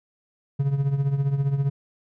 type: tone with tremolo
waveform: triangle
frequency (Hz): 139.2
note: C#3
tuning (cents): +8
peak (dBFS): -15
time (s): 0.59-1.7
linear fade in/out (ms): 10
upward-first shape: triangle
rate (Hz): 15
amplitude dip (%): 75
effects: none